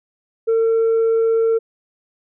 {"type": "tone", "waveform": "sine", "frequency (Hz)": 452.7, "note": "A4", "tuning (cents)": 49, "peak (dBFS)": -11, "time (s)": [0.47, 1.59], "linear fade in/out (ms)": 20, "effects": ["tanh soft clip ceiling -12 dBFS"]}